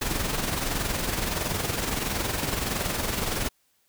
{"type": "noise with amplitude modulation", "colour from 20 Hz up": "pink", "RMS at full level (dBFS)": -26, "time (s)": [0.01, 3.49], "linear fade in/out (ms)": 10, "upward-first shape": "sine", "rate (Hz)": 21.5, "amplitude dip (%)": 50, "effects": ["white hiss -68 dBFS RMS until 3.88 s"]}